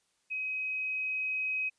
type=tone with level ramp; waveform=sine; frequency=2532 Hz; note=D#7; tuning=30 cents sharp; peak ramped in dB=-32 to -29 dBFS; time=0.3-1.7 s; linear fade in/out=20 ms; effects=white hiss -74 dBFS RMS until 1.78 s + resampled to 22050 Hz